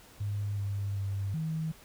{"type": "tone with pitch steps", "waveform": "sine", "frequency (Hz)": [102.2, 100, 98.7, 159.2], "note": ["G#2", "G2", "G2", "D#3"], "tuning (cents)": [-27, 35, 12, 40], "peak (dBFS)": -30, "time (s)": [0.2, 1.72], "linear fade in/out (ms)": 10, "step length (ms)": 380, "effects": ["pink hiss -55 dBFS RMS until 1.84 s"]}